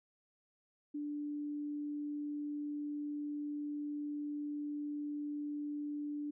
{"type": "tone", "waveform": "sine", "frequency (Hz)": 293.7, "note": "D4", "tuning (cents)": 0, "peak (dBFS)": -37, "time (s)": [0.94, 6.31], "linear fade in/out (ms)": 10, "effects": []}